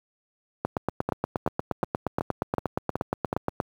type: two click trains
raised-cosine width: 1 ms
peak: -10 / -11 dBFS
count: 26 / 7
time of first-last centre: 0.65-3.602 / 1.09-3.329 s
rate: 8.47 / 2.68 Hz
effects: high-pass 80 Hz 12 dB/octave + 8-bit